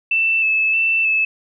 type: tone with vibrato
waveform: sine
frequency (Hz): 2637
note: E7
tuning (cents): 0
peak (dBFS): -14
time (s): 0.11-1.25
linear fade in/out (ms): 5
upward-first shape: square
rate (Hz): 1.6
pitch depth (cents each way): 18
effects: none